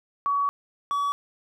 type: tone pair in turn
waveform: sine / triangle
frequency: 1130 / 1137.2 Hz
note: C#6 / C#6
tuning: +33 / +44 cents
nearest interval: unison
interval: 11 cents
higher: second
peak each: -21 / -21 dBFS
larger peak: neither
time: 0.26-0.49 / 0.91-1.12 s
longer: first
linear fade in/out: 0 ms
effects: none